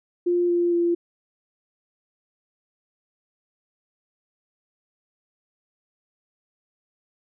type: tone with pitch steps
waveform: sine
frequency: 350.9 / 347.3 / 343.7 Hz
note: F4 / F4 / F4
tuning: +8 / -10 / -28 cents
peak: -18 dBFS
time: 0.26-0.95 s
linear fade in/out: 10 ms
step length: 230 ms
effects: none